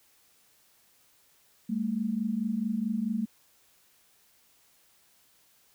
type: tone pair together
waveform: sine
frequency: 201.6 / 226.2 Hz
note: G3 / A3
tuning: +49 / +48 cents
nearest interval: major second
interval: 199 cents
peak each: -31 / -29 dBFS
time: 1.69-3.26 s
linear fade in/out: 10 ms
effects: white hiss -64 dBFS RMS until 5.74 s